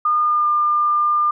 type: tone with pitch glide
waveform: sine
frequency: 1216 to 1200.6 Hz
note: D#6 to D6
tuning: -40 to +38 cents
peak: -14 dBFS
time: 0.05-1.31 s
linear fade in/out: 5 ms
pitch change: -22 cents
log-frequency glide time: 0.21-0.5 s
effects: none